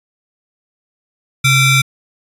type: ring-modulated tone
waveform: 35% pulse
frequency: 1233 Hz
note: D#6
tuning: 16 cents flat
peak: -4 dBFS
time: 1.44-1.82 s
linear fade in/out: 10 ms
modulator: 1100 Hz
effects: resampled to 32000 Hz